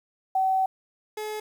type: tone pair in turn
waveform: sine / 30% pulse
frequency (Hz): 761 / 427.1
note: F#5 / G#4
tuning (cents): +48 / +48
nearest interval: minor seventh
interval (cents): 1000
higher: first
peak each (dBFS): -20 / -28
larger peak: first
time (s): 0.35-0.66 / 1.17-1.4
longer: first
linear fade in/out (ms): 5
effects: 9-bit